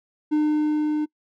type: tone with level ramp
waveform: triangle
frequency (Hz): 302.8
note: D#4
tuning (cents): -47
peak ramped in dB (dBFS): -15 to -19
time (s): 0.31-1.06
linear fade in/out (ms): 20
effects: noise-tail reverb RT60 0.1 s tail -25 dB re dry